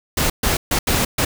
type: noise bursts at uneven times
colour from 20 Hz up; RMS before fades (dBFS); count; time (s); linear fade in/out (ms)
pink; -18; 5; 0.17-0.3 / 0.43-0.57 / 0.71-0.79 / 0.87-1.05 / 1.18-1.25; 5
effects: none